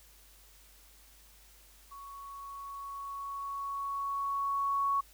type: tone with level ramp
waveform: sine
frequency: 1113 Hz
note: C#6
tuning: 7 cents sharp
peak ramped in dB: -45 to -26 dBFS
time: 1.91-5.01 s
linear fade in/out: 10 ms
effects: added 50 Hz sine -60 dBFS peak until 5.13 s + white hiss -60 dBFS RMS until 5.13 s